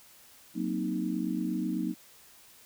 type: chord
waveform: sine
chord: C half-diminished seventh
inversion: second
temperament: equal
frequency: 185 / 233.1 / 261.6 / 311.1 Hz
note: Gb3 / Bb3 / C4 / Eb4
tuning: 0 / 0 / 0 / 0 cents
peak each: -34 / -34 / -36 / -33 dBFS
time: 0.54-1.95 s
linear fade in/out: 50 ms
effects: white hiss -56 dBFS RMS until 2.65 s